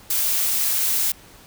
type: noise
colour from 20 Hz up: blue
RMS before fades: -21 dBFS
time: 0.1-1.12 s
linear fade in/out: 5 ms
effects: pink hiss -47 dBFS RMS until 1.46 s